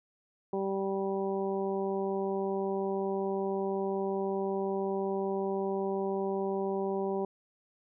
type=harmonic tone; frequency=194.6 Hz; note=G3; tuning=12 cents flat; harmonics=1 / 2 / 3 / 4 / 5; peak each=-36 / -31 / -39 / -39 / -42 dBFS; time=0.53-7.25 s; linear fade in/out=2 ms; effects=none